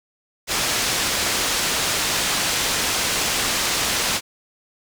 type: low-pass noise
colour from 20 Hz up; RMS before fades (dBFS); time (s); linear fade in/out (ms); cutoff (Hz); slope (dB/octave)
white; -22; 0.47-4.21; 50; 6800; 12
effects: none